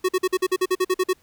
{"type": "tone bursts", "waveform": "square", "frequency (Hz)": 370, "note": "F#4", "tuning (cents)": 0, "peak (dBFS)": -18, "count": 12, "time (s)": [0.04, 1.133], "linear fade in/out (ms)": 10, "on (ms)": 48, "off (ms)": 47, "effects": ["pink hiss -60 dBFS RMS until 1.22 s"]}